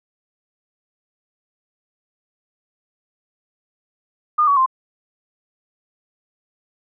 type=tone with pitch steps; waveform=sine; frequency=1217 / 1129 / 1047.3 Hz; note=D#6 / C#6 / C6; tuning=-39 / +31 / +1 cents; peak=-12 dBFS; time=4.38-4.662 s; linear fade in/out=10 ms; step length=94 ms; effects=none